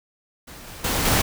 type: noise with level steps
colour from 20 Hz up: pink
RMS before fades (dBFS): -41 / -39 / -23 / -19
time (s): 0.47-1.22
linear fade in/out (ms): 10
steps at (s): 0.67 / 0.84 / 1.05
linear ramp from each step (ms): 5
effects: none